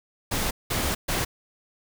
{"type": "noise bursts at uneven times", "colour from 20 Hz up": "pink", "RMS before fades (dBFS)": -26, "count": 3, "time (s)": [[0.31, 0.51], [0.7, 0.95], [1.08, 1.25]], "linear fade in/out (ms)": 10, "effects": []}